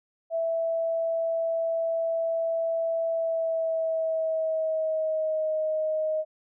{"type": "tone with pitch glide", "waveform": "sine", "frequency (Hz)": [659.3, 624.8], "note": ["E5", "D#5"], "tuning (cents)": [0, 7], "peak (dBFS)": -24, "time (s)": [0.3, 6.25], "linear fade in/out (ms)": 50, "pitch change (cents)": -93, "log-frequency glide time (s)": [3.1, 5.53], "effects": []}